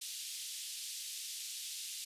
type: band-pass noise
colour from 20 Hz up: pink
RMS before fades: -44 dBFS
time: 0.01-2.05 s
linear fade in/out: 10 ms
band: 3200 to 12000 Hz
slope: 24 dB/octave
effects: resampled to 32000 Hz